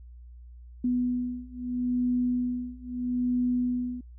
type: beating tone pair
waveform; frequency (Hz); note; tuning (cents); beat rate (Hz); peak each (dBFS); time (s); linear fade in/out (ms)
sine; 246.9 / 247.67; B3 / B3; 0 / +5; 0.77; -29 / -28; 0.84-4.01; 5
effects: added 60 Hz sine -44 dBFS peak until 4.18 s